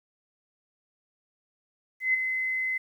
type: tone with ADSR envelope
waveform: sine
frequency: 2045 Hz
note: C7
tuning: 40 cents flat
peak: -19 dBFS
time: 2-2.78 s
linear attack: 140 ms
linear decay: 12 ms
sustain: -7 dB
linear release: 8 ms
effects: 10-bit